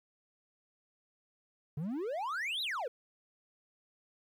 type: exponential two-way sweep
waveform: triangle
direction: up then down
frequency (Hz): 137.2 to 4114 to 446.5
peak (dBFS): -32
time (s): 1.77-2.88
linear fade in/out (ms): 5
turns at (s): 2.62
effects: 12-bit